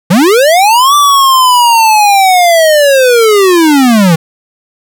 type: linear two-way sweep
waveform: square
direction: up then down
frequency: 156 to 1174.7 to 156 Hz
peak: -4 dBFS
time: 0.1-4.16 s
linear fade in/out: 10 ms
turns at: 0.95 s
effects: none